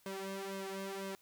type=tone with flanger; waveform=sawtooth; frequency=194.1 Hz; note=G3; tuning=17 cents flat; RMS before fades=-42 dBFS; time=0.06-1.15 s; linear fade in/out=0 ms; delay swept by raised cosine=1.9 to 3.3 ms; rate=2 Hz; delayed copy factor=+1; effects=white hiss -68 dBFS RMS until 1.21 s